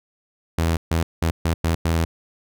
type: tone bursts at uneven times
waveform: sawtooth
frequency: 82.4 Hz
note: E2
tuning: in tune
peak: -14 dBFS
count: 6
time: 0.58-0.77 / 0.91-1.03 / 1.22-1.31 / 1.45-1.54 / 1.64-1.75 / 1.85-2.05 s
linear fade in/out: 5 ms
effects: none